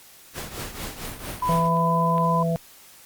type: noise with tremolo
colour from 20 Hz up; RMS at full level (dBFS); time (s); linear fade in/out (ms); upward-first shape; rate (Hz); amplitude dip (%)
pink; -31; 0.33-1.7; 50; triangle; 4.4; 75
type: clicks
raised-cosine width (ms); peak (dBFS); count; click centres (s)
0.3; -29 / -28 / -29 / -22; 4; 1.403 / 1.518 / 1.77 / 2.181
type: tone with pitch glide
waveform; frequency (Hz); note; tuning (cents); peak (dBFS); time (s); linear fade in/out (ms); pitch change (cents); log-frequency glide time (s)
sine; 999 to 1005.4; B5 to B5; +20 to +31; -21; 1.42-2.43; 5; +11; 1.62-2
type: harmonic tone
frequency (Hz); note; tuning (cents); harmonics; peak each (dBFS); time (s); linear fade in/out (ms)
166.4; E3; +17; 1 / 3 / 4; -22 / -29 / -27; 1.49-2.56; 0
effects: white hiss -49 dBFS RMS until 3.05 s + Opus 48 kbps